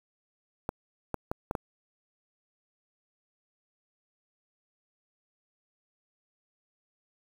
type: clicks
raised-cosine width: 1 ms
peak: -16 dBFS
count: 5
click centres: 0.691 / 1.143 / 1.315 / 1.511 / 1.552 s
effects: 7-bit